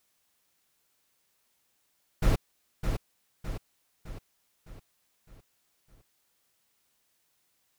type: noise with echo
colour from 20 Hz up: brown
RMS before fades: -22 dBFS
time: 2.22-2.36 s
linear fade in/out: 10 ms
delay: 610 ms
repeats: 6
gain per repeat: -6 dB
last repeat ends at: 6.02 s
effects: white hiss -73 dBFS RMS until 7.78 s